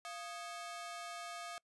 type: ring-modulated tone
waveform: sawtooth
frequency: 968 Hz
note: B5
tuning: 35 cents flat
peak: -37 dBFS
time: 0.05-1.58 s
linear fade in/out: 0 ms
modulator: 276 Hz
effects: noise-tail reverb RT60 0.1 s tail -26 dB re dry + resampled to 24000 Hz